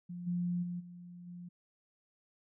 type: tone with level steps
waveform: sine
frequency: 176 Hz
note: F3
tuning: 14 cents sharp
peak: -40 / -31 / -36 / -47 / -44 dBFS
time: 0.09-1.49 s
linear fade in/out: 10 ms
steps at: 0.26 / 0.62 / 0.79 / 1.26 s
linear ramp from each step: 20 ms
effects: none